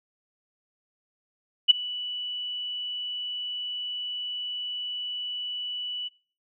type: tone with ADSR envelope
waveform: sine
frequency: 2960 Hz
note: F#7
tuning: in tune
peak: -9 dBFS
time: 1.68-6.09 s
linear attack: 24 ms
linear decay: 13 ms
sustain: -21 dB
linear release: 20 ms
effects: noise-tail reverb RT60 0.4 s tail -22 dB re dry